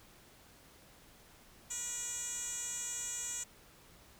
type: tone with band-pass filter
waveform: 10% pulse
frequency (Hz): 481.7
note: B4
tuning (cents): -43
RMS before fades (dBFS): -40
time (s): 1.7-3.44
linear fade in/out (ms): 10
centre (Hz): 7300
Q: 4.5
effects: pink hiss -60 dBFS RMS until 4.19 s